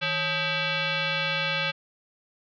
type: tone with frequency modulation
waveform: sine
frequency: 551 Hz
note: C#5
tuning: 11 cents flat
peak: -24 dBFS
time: 0.01-1.72 s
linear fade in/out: 20 ms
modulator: 710 Hz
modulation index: 4.6
effects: none